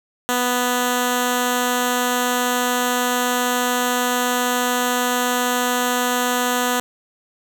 5% pulse tone with notch filter, 247 Hz, B3, in tune, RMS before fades -20 dBFS, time 0.29-6.8 s, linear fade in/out 0 ms, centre 2300 Hz, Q 1.6, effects none

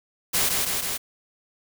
white noise with echo, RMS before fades -22 dBFS, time 0.33-0.5 s, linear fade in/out 20 ms, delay 160 ms, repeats 3, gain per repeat -2 dB, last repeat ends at 0.98 s, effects none

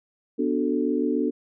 sine chord, B minor seventh, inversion none, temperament equal, 246.9 / 293.7 / 370 / 440 Hz, B3 / D4 / F#4 / A4, 0 / 0 / 0 / 0 cents, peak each -26 / -25 / -29 / -28 dBFS, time 0.38-1.31 s, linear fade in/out 20 ms, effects none

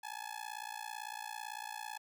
sawtooth tone with amplitude modulation, 852 Hz, G#5, 44 cents sharp, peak -34 dBFS, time 0.03-1.98 s, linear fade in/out 10 ms, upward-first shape sine, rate 57.9 Hz, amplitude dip 100%, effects none

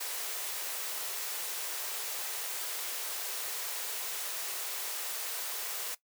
white high-pass noise, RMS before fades -37 dBFS, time 0-5.95 s, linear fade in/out 10 ms, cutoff 380 Hz, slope 48 dB/octave, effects noise-tail reverb RT60 0.1 s tail -17 dB re dry

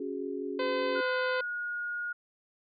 sine chord, C# suspended fourth, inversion none, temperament equal, 277.2 / 370 / 415.3 Hz, C#4 / F#4 / G#4, 0 / 0 / 0 cents, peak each -37 dBFS, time 0-1.01 s, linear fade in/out 5 ms
harmonic tone, 510 Hz, C5, 44 cents flat, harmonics 1 / 2 / 3 / 4 / 5 / 6 / 7 / 8 / 9, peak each -30 / -36 / -40 / -42 / -44 / -46 / -47 / -48 / -49 dBFS, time 0.59-1.41 s, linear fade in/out 5 ms
sine tone with pitch glide, 1452 to 1436.2 Hz, F#6 to F6, -33 to +48 cents, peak -32 dBFS, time 0.95-2.13 s, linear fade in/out 10 ms, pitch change -19 cents, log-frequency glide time 1.16-1.82 s
effects none

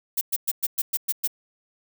violet noise bursts, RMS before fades -23 dBFS, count 8, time 0.17-1.276 s, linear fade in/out 10 ms, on 42 ms, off 110 ms, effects none

